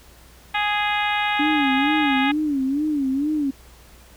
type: harmonic tone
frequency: 415.3 Hz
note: G#4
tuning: in tune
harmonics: 2 / 3 / 4 / 5 / 6 / 7 / 8 / 9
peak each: -23 / -30 / -27 / -27 / -28 / -32 / -34 / -34 dBFS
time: 0.54-2.32 s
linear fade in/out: 10 ms
type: tone with vibrato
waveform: sine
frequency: 284.6 Hz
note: C#4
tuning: 46 cents sharp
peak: -19 dBFS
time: 1.39-3.51 s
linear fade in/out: 10 ms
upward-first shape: sine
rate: 2.2 Hz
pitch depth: 140 cents each way
effects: added 60 Hz sine -49 dBFS peak until 4.16 s + pink hiss -50 dBFS RMS until 4.16 s